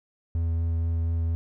triangle tone with vibrato, 82.9 Hz, E2, 10 cents sharp, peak -21 dBFS, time 0.35-1.35 s, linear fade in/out 0 ms, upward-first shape sine, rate 4.2 Hz, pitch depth 10 cents each way, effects none

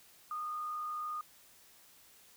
sine tone with frequency modulation, 1226 Hz, D#6, 26 cents flat, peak -36 dBFS, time 0.31-1.21 s, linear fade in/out 2 ms, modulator 53.9 Hz, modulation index 0.29, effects white hiss -61 dBFS RMS until 2.36 s

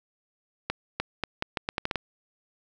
accelerating click train, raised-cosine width 0.3 ms, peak -11 dBFS, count 10, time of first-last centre 0.7-1.957 s, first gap 300 ms, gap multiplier 0.79, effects none

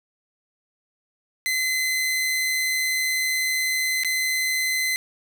sawtooth tone with dropouts, 2044 Hz, C7, 41 cents flat, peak -18 dBFS, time 1.46-4.96 s, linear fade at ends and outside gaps 0 ms, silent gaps 4.035-4.047 s, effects none

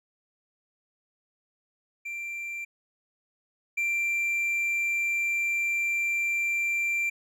triangle tone pair in turn, 2360 / 2360 Hz, D7 / D7, +8 / +8 cents, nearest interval unison, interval 0 cents, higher neither, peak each -31 / -23 dBFS, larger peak second, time 2.05-2.65 / 3.77-7.1 s, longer second, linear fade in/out 10 ms, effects none

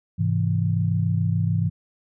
sine chord, Ab augmented, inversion none, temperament equal, 103.83 / 130.81 / 164.81 Hz, Ab2 / C3 / E3, 0 / 0 / 0 cents, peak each -22 / -27 / -23 dBFS, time 0.18-1.7 s, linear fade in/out 20 ms, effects none

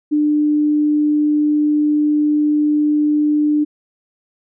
sine tone, 298.8 Hz, D4, 30 cents sharp, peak -12 dBFS, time 0.11-3.65 s, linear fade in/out 20 ms, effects none

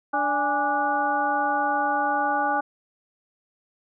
harmonic tone with a mistuned harmonic, 292.9 Hz, D4, 5 cents flat, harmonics 1 / 2 / 3 / 4 / 5, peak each -32 / -31 / -23 / -29 / -28 dBFS, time 0.13-2.61 s, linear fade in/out 10 ms, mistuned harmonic 3, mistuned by -100 cents, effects none

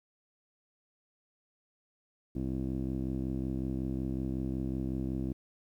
15% pulse tone with low-pass filter, 65.41 Hz, C2, in tune, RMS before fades -34 dBFS, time 2.35-5.33 s, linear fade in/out 10 ms, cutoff 340 Hz, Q 3, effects 11-bit

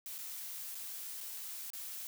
blue noise with dropouts, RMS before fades -44 dBFS, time 0.06-2.07 s, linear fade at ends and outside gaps 0 ms, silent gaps 0.182-0.188 / 0.747-0.753 / 1.205-1.21 / 1.703-1.734 s, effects none

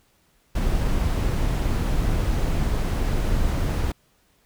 brown noise, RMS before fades -22 dBFS, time 0.55-3.92 s, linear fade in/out 5 ms, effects pink hiss -63 dBFS RMS until 4.45 s

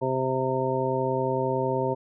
harmonic tone, 130.81 Hz, C3, in tune, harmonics 1 / 2 / 3 / 4 / 5 / 7, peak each -31 / -33 / -28 / -29 / -33 / -30 dBFS, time 0.01-1.95 s, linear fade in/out 20 ms, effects none

